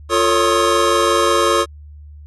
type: tone cluster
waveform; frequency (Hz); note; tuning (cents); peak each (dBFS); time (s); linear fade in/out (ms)
square; 349.9 / 447.9 / 557 / 1075 / 1258; F4 / A4 / C#5 / C6 / D#6; +3 / +31 / +8 / +47 / +19; -20; 0.09-1.66; 50
effects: added 74 Hz sine -35 dBFS peak until 2.26 s + resampled to 24000 Hz